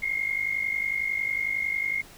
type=tone pair together; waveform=sine; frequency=2114 / 2165 Hz; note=C7 / C#7; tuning=+17 / -41 cents; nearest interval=unison; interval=42 cents; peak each=-28 dBFS; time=0.02-2.02 s; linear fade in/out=10 ms; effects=pink hiss -49 dBFS RMS until 2.17 s